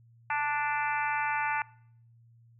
harmonic tone, 293.7 Hz, D4, in tune, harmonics 3 / 4 / 5 / 6 / 7 / 8 / 9, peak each -30 / -38 / -34 / -37 / -38 / -39 / -41 dBFS, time 0.3-1.62 s, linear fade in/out 2 ms, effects noise-tail reverb RT60 0.6 s tail -22 dB re dry + added 116 Hz sine -56 dBFS peak until 2.59 s

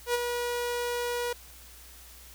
sawtooth tone with ADSR envelope, 482.7 Hz, B4, 40 cents flat, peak -19 dBFS, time 0.06-1.33 s, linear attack 82 ms, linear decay 25 ms, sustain -6 dB, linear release 5 ms, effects added 60 Hz sine -52 dBFS peak until 2.34 s + white hiss -51 dBFS RMS until 2.34 s

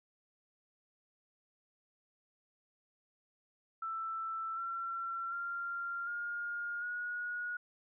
sine tone with pitch steps, 1328 / 1357.5 / 1387.6 / 1418.4 / 1449.9 Hz, E6 / F6 / F6 / F6 / F#6, +12 / -50 / -12 / +26 / -36 cents, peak -36 dBFS, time 3.82-7.57 s, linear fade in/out 5 ms, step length 750 ms, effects none

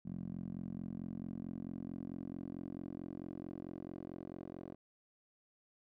10% pulse tone with band-pass filter sweep, 44.52 Hz, F1, 34 cents sharp, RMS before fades -45 dBFS, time 0.05-4.75 s, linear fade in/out 10 ms, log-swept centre 190 to 400 Hz, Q 2.5, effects none

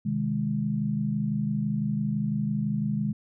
sine chord, Ab major, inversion first, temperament just, 129.78 / 155.74 / 207.7 Hz, C3 / Eb3 / Ab3, -14 / +2 / 0 cents, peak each -31 / -30 / -27 dBFS, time 0.05-3.13 s, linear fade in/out 10 ms, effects none

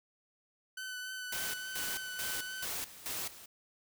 sawtooth tone with vibrato, 1509 Hz, F#6, 34 cents sharp, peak -36 dBFS, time 0.77-2.65 s, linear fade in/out 5 ms, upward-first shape triangle, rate 3.5 Hz, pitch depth 22 cents each way
white noise with tremolo, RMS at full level -38 dBFS, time 1.32-3.46 s, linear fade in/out 5 ms, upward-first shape square, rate 2.3 Hz, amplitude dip 80%
effects none

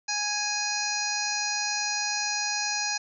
harmonic tone, 830.6 Hz, G#5, in tune, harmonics 1 / 2 / 3 / 5 / 6 / 7 / 8, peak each -34 / -34 / -34 / -34 / -34 / -34 / -34 dBFS, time 0.08-2.98 s, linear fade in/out 10 ms, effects none

